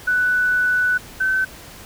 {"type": "tone pair in turn", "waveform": "sine", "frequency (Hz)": [1488, 1529.8], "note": ["F#6", "G6"], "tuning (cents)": [9, -43], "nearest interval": "unison", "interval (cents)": 48, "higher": "second", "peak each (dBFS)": [-15, -16], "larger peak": "first", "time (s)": [[0.07, 0.98], [1.2, 1.45]], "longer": "first", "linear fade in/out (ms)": 10, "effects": ["pink hiss -40 dBFS RMS until 1.85 s"]}